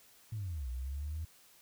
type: linear two-way sweep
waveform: sine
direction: down then up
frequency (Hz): 114.4 to 60 to 81.4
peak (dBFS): -35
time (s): 0.32-1.25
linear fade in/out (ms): 5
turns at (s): 0.69
effects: tanh soft clip ceiling -31 dBFS + white hiss -62 dBFS RMS until 1.61 s